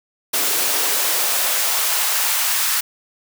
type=noise with high-pass filter sweep; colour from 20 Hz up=white; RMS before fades=-19 dBFS; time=0.33-2.81 s; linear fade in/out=10 ms; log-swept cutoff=320 to 1200 Hz; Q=1.1; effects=none